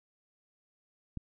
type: click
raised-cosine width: 5 ms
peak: -25 dBFS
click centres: 1.173 s
effects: none